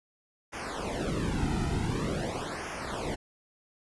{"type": "noise with flanger", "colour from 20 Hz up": "brown", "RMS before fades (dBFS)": -32, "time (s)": [0.52, 3.16], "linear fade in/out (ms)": 20, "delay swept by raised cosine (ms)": [0.24, 1.84], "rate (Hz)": 0.46, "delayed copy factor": -1, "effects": ["resampled to 24000 Hz"]}